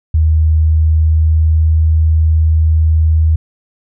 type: tone with pitch glide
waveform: sine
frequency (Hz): 78.7 to 79.34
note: D#2 to D#2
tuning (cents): +20 to +34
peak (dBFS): -7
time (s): 0.14-3.36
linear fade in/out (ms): 5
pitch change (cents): +14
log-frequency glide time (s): 0.58-1.67
effects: none